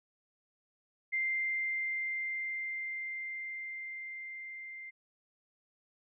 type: tone with level ramp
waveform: sine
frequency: 2093 Hz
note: C7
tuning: in tune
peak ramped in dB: -29 to -43 dBFS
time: 1.12-4.91 s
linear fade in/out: 20 ms
effects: none